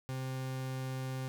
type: tone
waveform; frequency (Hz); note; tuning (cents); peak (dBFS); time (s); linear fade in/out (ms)
40% pulse; 130.81; C3; 0; -35; 0.09-1.28; 0
effects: none